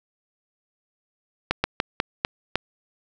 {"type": "slowing click train", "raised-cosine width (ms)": 0.3, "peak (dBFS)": -4, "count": 6, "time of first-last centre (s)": [1.51, 2.556], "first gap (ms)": 130, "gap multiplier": 1.24, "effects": []}